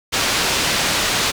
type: low-pass noise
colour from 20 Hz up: white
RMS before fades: -19 dBFS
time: 0.12-1.32 s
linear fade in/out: 20 ms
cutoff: 5100 Hz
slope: 12 dB/octave
effects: none